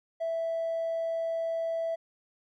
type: tone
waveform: triangle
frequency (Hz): 659.3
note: E5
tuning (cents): 0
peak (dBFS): -25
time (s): 0.2-1.96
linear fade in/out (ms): 20
effects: tanh soft clip ceiling -25 dBFS